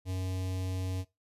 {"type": "tone with notch filter", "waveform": "square", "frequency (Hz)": 93, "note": "F#2", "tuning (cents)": 9, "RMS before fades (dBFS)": -34, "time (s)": [0.05, 1.05], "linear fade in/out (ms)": 50, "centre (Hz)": 1400, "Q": 0.86, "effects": ["noise-tail reverb RT60 0.2 s tail -18 dB re dry", "resampled to 32000 Hz"]}